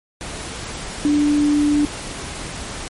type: tone in noise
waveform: sine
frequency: 293.7 Hz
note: D4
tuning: in tune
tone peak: -13 dBFS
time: 1.05-1.85 s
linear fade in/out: 0 ms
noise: pink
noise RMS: -30 dBFS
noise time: 0.21-2.88 s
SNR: +14 dB
effects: MP3 48 kbps